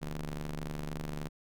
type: ring-modulated tone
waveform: sawtooth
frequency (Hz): 73.4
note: D2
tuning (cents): 0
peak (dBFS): -29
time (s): 0.01-1.29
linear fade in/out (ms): 20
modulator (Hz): 85.2
effects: none